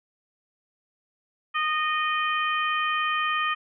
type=harmonic tone; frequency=617 Hz; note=D#5; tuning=15 cents flat; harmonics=2 / 3 / 4 / 5; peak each=-25 / -29 / -31 / -33 dBFS; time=1.54-3.55 s; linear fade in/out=20 ms; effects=none